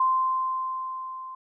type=tone with level ramp; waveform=sine; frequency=1041 Hz; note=C6; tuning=9 cents flat; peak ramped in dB=-18 to -36 dBFS; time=0-1.35 s; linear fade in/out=5 ms; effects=none